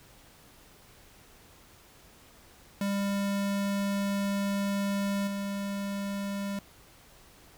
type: tone with level steps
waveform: square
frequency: 199.5 Hz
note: G3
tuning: 31 cents sharp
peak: -28 / -32 dBFS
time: 2.81-6.59 s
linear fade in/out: 2 ms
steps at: 5.27 s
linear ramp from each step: 5 ms
effects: pink hiss -56 dBFS RMS until 7.57 s